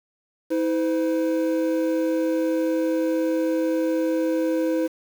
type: tone pair together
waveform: triangle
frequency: 322 / 509.5 Hz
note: E4 / C5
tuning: -41 / -46 cents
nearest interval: minor sixth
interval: 795 cents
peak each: -20 / -22 dBFS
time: 0.5-4.88 s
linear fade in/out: 20 ms
effects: 7-bit